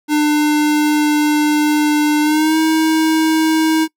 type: tone with pitch glide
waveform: square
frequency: 299.8 to 317.6 Hz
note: D4 to D#4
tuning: +36 to +36 cents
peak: -12 dBFS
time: 0.08-3.88 s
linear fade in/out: 50 ms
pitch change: +100 cents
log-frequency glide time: 2.21-2.57 s
effects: noise-tail reverb RT60 0.1 s tail -23 dB re dry